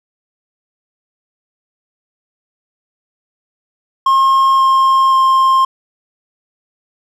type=tone with pitch steps; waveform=triangle; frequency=1072 / 1065.2 / 1058.5 Hz; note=C6 / C6 / C6; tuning=+42 / +31 / +20 cents; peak=-6 dBFS; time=4.06-5.65 s; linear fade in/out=5 ms; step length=530 ms; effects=none